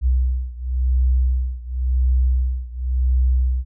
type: beating tone pair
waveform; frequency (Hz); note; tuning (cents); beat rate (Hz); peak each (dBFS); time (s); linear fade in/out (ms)
sine; 62.9 / 63.83; B1 / C2; +32 / -42; 0.93; -18 / -20; 0.01-3.65; 50
effects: none